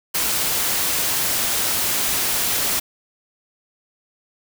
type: noise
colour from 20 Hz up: white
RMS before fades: -21 dBFS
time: 0.14-2.8 s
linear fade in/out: 10 ms
effects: none

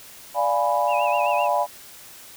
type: chord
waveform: sine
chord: D diminished seventh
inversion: none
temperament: equal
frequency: 587.3 / 698.5 / 830.6 / 987.8 Hz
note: D5 / F5 / Ab5 / Cb6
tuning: 0 / 0 / 0 / 0 cents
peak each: -24 dBFS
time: 0.34-1.67 s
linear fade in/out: 50 ms
type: tone with vibrato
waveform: sine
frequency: 2637 Hz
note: E7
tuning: in tune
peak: -29 dBFS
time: 0.87-1.49 s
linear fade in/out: 50 ms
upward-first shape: sine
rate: 7.7 Hz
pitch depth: 100 cents each way
effects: white hiss -44 dBFS RMS until 2.36 s

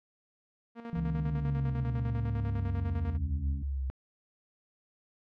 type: tone with tremolo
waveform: sawtooth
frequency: 233.1 Hz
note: A#3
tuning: in tune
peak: -34 dBFS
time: 0.75-3.18 s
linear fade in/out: 50 ms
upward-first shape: square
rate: 10 Hz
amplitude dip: 65%
type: exponential sweep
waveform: sine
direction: down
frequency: 170 to 64.7 Hz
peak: -30 dBFS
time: 0.93-3.9 s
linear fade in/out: 0 ms
type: harmonic tone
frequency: 68.9 Hz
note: C#2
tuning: 10 cents flat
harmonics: 1 / 2 / 3 / 4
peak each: -35 / -41 / -45 / -47 dBFS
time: 0.96-3.63 s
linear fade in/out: 5 ms
effects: low-pass 2000 Hz 12 dB/octave

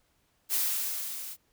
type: noise with level ramp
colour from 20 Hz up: blue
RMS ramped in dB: -26 to -41 dBFS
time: 0.49-1.37 s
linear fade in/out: 50 ms
effects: pink hiss -71 dBFS RMS until 1.52 s

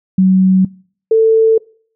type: tone pair in turn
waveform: sine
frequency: 187.9 / 445.4 Hz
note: F#3 / A4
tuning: +27 / +21 cents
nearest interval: octave + minor third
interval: 1494 cents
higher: second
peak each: -6 dBFS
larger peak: neither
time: 0.18-0.65 / 1.11-1.58 s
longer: neither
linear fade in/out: 5 ms
effects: noise-tail reverb RT60 0.5 s tail -24 dB re dry

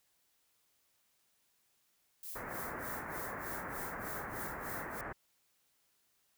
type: noise with tremolo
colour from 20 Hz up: violet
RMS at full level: -44 dBFS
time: 2.23-5.01 s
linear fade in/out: 2 ms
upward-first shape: sine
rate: 3.3 Hz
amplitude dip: 90%
type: low-pass noise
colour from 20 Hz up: white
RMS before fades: -43 dBFS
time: 2.35-5.13 s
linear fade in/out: 10 ms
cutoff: 1900 Hz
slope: 48 dB/octave
effects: white hiss -75 dBFS RMS until 6.37 s

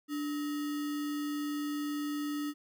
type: tone with sample-and-hold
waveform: sine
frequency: 293.7 Hz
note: D4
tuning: in tune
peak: -32 dBFS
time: 0.08-2.54 s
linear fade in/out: 50 ms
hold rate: 1575 Hz
effects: none

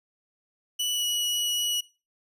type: tone with pitch glide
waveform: sawtooth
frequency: 2960 to 2926 Hz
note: F#7 to F#7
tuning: 0 to -20 cents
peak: -22 dBFS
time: 0.79-1.81 s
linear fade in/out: 10 ms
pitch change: -20 cents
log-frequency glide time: 0.93-1.05 s
effects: noise-tail reverb RT60 0.3 s tail -20 dB re dry + resampled to 32000 Hz

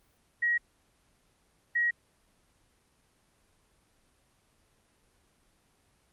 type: tone pair in turn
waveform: sine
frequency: 1900 / 1900 Hz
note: A#6 / A#6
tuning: +33 / +33 cents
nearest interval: unison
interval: 0 cents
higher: neither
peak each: -24 dBFS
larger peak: neither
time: 0.42-0.58 / 1.75-1.91 s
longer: neither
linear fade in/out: 10 ms
effects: pink hiss -68 dBFS RMS until 6.12 s + Opus 24 kbps

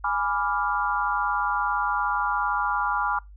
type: chord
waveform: sine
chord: G# diminished seventh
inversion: none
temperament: equal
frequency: 830.6 / 987.8 / 1174.7 / 1396.9 Hz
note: G#5 / B5 / D6 / F6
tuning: 0 / 0 / 0 / 0 cents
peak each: -28 dBFS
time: 0.04-3.19 s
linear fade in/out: 5 ms
effects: noise-tail reverb RT60 0.2 s tail -24 dB re dry + added 50 Hz sine -43 dBFS peak until 3.36 s

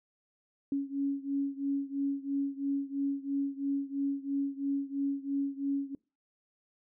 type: beating tone pair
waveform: sine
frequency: 277.2 / 280.2 Hz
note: C#4 / C#4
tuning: 0 / +19 cents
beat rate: 3 Hz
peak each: -32 / -34 dBFS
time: 0.72-5.95 s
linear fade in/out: 2 ms
effects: noise-tail reverb RT60 0.3 s tail -25 dB re dry

